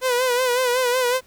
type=tone with vibrato; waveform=sawtooth; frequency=499.9 Hz; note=B4; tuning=21 cents sharp; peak=-14 dBFS; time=0.01-1.21 s; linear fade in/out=50 ms; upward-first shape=sine; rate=5.4 Hz; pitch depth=64 cents each way; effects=pink hiss -55 dBFS RMS until 1.26 s